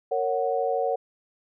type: chord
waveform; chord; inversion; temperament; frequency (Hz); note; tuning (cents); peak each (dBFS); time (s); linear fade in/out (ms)
sine; F# major; first; just; 462.5 / 555 / 740; A#4 / C#5 / F#5; -14 / +2 / 0; -27; 0.11-0.96; 10
effects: none